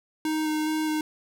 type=tone with vibrato; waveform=square; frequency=310 Hz; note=D#4; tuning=6 cents flat; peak=-25 dBFS; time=0.25-1.01 s; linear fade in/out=2 ms; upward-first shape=square; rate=2.4 Hz; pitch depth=10 cents each way; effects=none